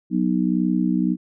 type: harmonic tone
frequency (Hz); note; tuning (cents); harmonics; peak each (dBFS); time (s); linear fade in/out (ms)
61.74; B1; 0; 3 / 4 / 5; -21 / -22 / -23; 0.1-1.17; 50
effects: none